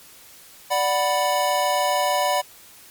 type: chord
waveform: square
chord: B minor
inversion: first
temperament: equal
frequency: 587.3 / 740 / 987.8 Hz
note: D5 / F#5 / B5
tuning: 0 / 0 / 0 cents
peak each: -24 dBFS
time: 0.7-2.42 s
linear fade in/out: 20 ms
effects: white hiss -47 dBFS RMS until 2.9 s + MP3 96 kbps